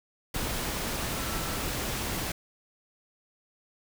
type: tone in noise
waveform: sine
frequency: 1334 Hz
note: E6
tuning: 20 cents sharp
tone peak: -42 dBFS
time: 1.16-1.57 s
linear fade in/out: 5 ms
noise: pink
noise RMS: -32 dBFS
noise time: 0.34-2.32 s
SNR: -13 dB
effects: none